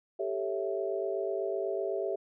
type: chord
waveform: sine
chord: A dominant seventh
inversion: third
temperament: equal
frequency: 392 / 440 / 554.4 / 659.3 Hz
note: G4 / A4 / C#5 / E5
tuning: 0 / 0 / 0 / 0 cents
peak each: -33 / -37 / -38 / -35 dBFS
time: 0.19-2.16 s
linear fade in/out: 10 ms
effects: none